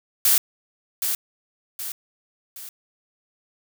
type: noise with echo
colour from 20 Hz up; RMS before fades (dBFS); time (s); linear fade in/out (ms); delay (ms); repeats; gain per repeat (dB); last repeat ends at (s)
blue; -17; 0.25-0.38; 2; 770; 3; -7; 2.69
effects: none